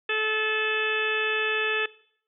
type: harmonic tone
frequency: 433.9 Hz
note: A4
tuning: 24 cents flat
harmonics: 1 / 2 / 3 / 4 / 5 / 6 / 7 / 8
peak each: -30 / -40 / -34 / -28 / -40 / -28 / -37 / -36 dBFS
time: 0.09-1.86 s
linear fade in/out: 5 ms
effects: noise-tail reverb RT60 0.6 s tail -19 dB re dry